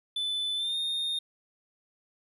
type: tone with pitch glide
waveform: triangle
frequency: 3505 to 3669 Hz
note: A7 to A#7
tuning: -7 to -28 cents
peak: -27 dBFS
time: 0.16-1.19 s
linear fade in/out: 5 ms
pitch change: +79 cents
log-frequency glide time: 0.56-0.76 s
effects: none